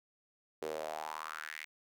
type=tone with high-pass filter sweep; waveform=sawtooth; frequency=77.78 Hz; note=D#2; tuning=in tune; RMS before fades=-42 dBFS; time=0.62-1.65 s; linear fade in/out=0 ms; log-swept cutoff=420 to 2200 Hz; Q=4.6; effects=none